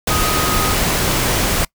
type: tone in noise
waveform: sine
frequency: 1254 Hz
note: D#6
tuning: 13 cents sharp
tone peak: -21 dBFS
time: 0.1-0.74 s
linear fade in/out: 5 ms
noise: pink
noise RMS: -17 dBFS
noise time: 0.07-1.65 s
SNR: -7 dB
effects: noise-tail reverb RT60 0.1 s tail -24 dB re dry